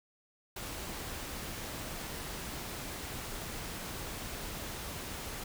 pink noise, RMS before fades -41 dBFS, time 0.56-5.44 s, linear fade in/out 5 ms, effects none

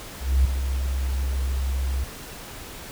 sine tone with ADSR envelope, 66 Hz, C2, 16 cents sharp, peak -13 dBFS, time 0.19-2.04 s, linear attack 260 ms, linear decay 4 ms, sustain -9 dB, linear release 5 ms, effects pink hiss -39 dBFS RMS until 2.91 s

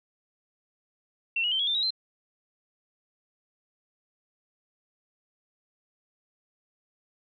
sine tone with pitch steps, 2709 / 2903 / 3112 / 3335 / 3575 / 3831 / 4106 Hz, E7 / F#7 / G7 / G#7 / A7 / A#7 / C8, +47 / -34 / -13 / +7 / +27 / +47 / -33 cents, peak -24 dBFS, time 1.36-1.906 s, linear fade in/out 5 ms, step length 78 ms, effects none

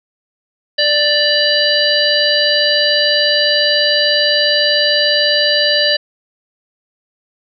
harmonic tone with a mistuned harmonic, 589 Hz, D5, 5 cents sharp, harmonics 1 / 3 / 5 / 7 / 8, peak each -17 / -17 / -17 / -17 / -17 dBFS, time 0.78-5.97 s, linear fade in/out 10 ms, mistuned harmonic 7, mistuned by -66 cents, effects none

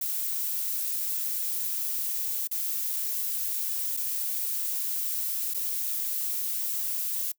violet noise with dropouts, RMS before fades -30 dBFS, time 0.01-7.32 s, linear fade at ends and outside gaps 5 ms, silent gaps 2.474-2.512 / 3.968-3.972 / 5.538-5.544 s, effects noise-tail reverb RT60 0.1 s tail -23 dB re dry

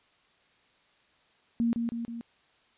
sine tone with echo, 233.1 Hz, A#3, in tune, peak -23 dBFS, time 1.6-1.73 s, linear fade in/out 0 ms, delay 160 ms, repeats 3, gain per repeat -4 dB, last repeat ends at 2.21 s, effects white hiss -65 dBFS RMS until 2.77 s + resampled to 8000 Hz

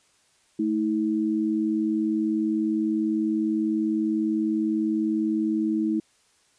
sine tone pair together, 220 / 320 Hz, A3 / D#4, 0 / +49 cents, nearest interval tritone, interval 649 cents, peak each -26 / -23 dBFS, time 0.59-6 s, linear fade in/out 5 ms, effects white hiss -63 dBFS RMS until 6.58 s + resampled to 22050 Hz

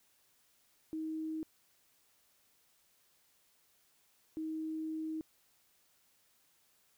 sine tone bursts at uneven times, 316.1 Hz, D#4, 27 cents sharp, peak -36 dBFS, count 2, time 0.93-1.43 / 4.37-5.21 s, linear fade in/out 0 ms, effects white hiss -71 dBFS RMS until 6.97 s

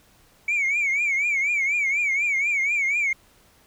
sine tone with vibrato, 2269 Hz, C#7, 40 cents sharp, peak -18 dBFS, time 0.48-3.13 s, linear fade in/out 5 ms, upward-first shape triangle, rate 4.1 Hz, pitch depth 140 cents each way, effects tanh soft clip ceiling -18 dBFS + pink hiss -57 dBFS RMS until 3.66 s

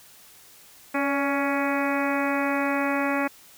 harmonic tone with a mistuned harmonic, 278.9 Hz, C#4, 11 cents sharp, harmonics 1 / 2 / 3 / 4 / 5 / 6 / 7 / 8 / 9, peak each -26 / -29 / -31 / -32 / -33 / -34 / -34 / -35 / -36 dBFS, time 0.94-3.28 s, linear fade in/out 10 ms, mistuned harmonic 2, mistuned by +36 cents, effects white hiss -51 dBFS RMS until 3.57 s

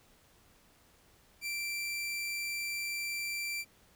sawtooth tone, 2349 Hz, D7, in tune, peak -31 dBFS, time 1.41-3.65 s, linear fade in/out 50 ms, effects pink hiss -64 dBFS RMS until 3.95 s

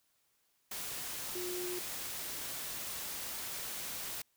sine tone in noise, 358.8 Hz, F4, 47 cents sharp, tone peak -38 dBFS, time 1.35-1.79 s, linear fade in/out 5 ms, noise white, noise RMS -41 dBFS, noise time 0.71-4.22 s, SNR 0 dB, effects white hiss -75 dBFS RMS until 4.36 s

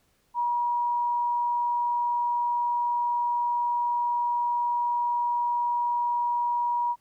sine tone, 959 Hz, A#5, 49 cents sharp, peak -23 dBFS, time 0.34-6.96 s, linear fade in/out 50 ms, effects pink hiss -68 dBFS RMS until 7 s

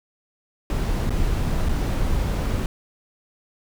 brown noise with dropouts, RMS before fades -22 dBFS, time 0.7-2.66 s, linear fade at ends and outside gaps 1 ms, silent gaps 1.095-1.105 / 1.687-1.692 s, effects none

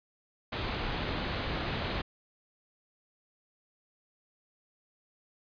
pink low-pass noise, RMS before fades -34 dBFS, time 0.52-2.02 s, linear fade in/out 10 ms, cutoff 4400 Hz, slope 48 dB/octave, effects resampled to 11025 Hz

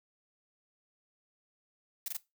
blue noise bursts, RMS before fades -36 dBFS, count 3, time 2.06-2.168 s, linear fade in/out 2 ms, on 22 ms, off 21 ms, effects noise-tail reverb RT60 0.2 s tail -18 dB re dry

